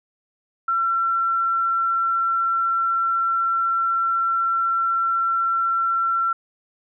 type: tone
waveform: sine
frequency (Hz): 1354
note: E6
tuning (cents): +46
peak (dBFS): -18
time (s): 0.68-6.33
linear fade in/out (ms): 5
effects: none